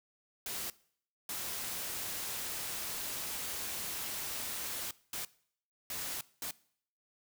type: noise bursts at uneven times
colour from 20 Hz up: white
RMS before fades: -39 dBFS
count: 5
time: 0.46-0.7 / 1.29-4.91 / 5.13-5.25 / 5.9-6.21 / 6.42-6.51 s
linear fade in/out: 2 ms
effects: noise-tail reverb RT60 0.6 s tail -21 dB re dry